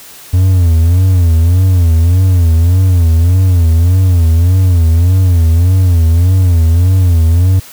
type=tone with vibrato; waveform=triangle; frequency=87.4 Hz; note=F2; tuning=2 cents sharp; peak=-3 dBFS; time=0.33-7.6 s; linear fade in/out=10 ms; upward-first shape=sine; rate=1.7 Hz; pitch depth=130 cents each way; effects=white hiss -34 dBFS RMS until 7.72 s

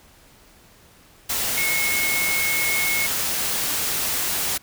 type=tone in noise; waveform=sine; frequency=2181 Hz; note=C#7; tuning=29 cents flat; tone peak=-22 dBFS; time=1.57-3.07 s; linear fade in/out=10 ms; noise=white; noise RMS=-24 dBFS; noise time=1.29-4.58 s; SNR=-1 dB; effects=pink hiss -52 dBFS RMS until 4.62 s

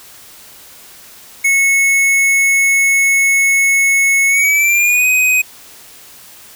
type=tone with pitch glide; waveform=square; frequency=2197 to 2509 Hz; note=C#7 to D#7; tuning=-16 to +14 cents; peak=-10 dBFS; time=1.44-5.42 s; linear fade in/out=10 ms; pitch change=+230 cents; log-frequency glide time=4.28-5.07 s; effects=white hiss -39 dBFS RMS until 6.55 s

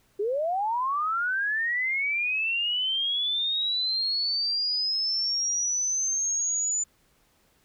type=linear sweep; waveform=sine; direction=up; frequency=387.4 to 7040 Hz; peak=-24 dBFS; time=0.19-6.84 s; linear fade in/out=10 ms; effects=pink hiss -65 dBFS RMS until 7.64 s

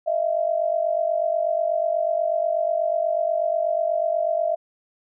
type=tone pair together; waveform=sine; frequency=627.8 / 676 Hz; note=D#5 / E5; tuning=+15 / +43 cents; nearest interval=minor second; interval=128 cents; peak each=-23 / -22 dBFS; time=0.06-4.56 s; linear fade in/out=20 ms; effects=none

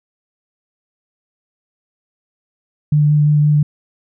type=tone with vibrato; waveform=sine; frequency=148.9 Hz; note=D3; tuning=24 cents sharp; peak=-9 dBFS; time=2.92-3.63 s; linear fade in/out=5 ms; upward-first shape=sine; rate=5.7 Hz; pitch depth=11 cents each way; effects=none

